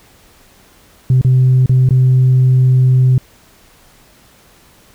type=tone with dropouts; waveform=sine; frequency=128.6 Hz; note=C3; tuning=30 cents flat; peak=-5 dBFS; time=1.1-3.18 s; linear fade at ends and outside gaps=2 ms; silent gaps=1.213-1.247 / 1.66-1.694 / 1.89-1.907 s; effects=tanh soft clip ceiling -4 dBFS + pink hiss -47 dBFS RMS until 4.94 s